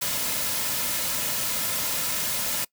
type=noise with comb filter; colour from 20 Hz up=white; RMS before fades=-27 dBFS; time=0.01-2.65 s; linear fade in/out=10 ms; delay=2.6 ms; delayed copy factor=-0.5; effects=noise-tail reverb RT60 0.1 s tail -23 dB re dry